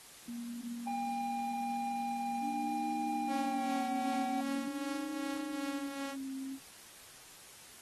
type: tone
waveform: sine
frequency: 236.7 Hz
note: A#3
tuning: 27 cents sharp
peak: -39 dBFS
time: 0.28-4.68 s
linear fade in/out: 5 ms
type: tone with pitch glide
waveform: triangle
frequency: 803 to 762.8 Hz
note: G5 to G5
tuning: +41 to -47 cents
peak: -33 dBFS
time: 0.87-4.41 s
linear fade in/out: 2 ms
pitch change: -88 cents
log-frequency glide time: 3.44-3.83 s
type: tone with vibrato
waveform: sine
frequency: 286.4 Hz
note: D4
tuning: 43 cents flat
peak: -38 dBFS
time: 2.4-6.59 s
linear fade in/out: 50 ms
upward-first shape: sine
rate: 0.44 Hz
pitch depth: 120 cents each way
type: tone with tremolo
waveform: sawtooth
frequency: 275.8 Hz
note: C#4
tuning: 9 cents flat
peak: -33 dBFS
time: 3.27-6.17 s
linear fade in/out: 50 ms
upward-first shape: triangle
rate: 2.6 Hz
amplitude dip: 55%
effects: white hiss -54 dBFS RMS until 7.81 s + AAC 32 kbps